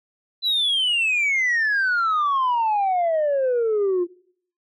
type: exponential sweep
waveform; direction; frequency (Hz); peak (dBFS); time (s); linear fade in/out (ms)
sine; down; 4026 to 342.6; -16; 0.42-4.07; 50
effects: noise-tail reverb RT60 0.6 s tail -22 dB re dry + tanh soft clip ceiling -16 dBFS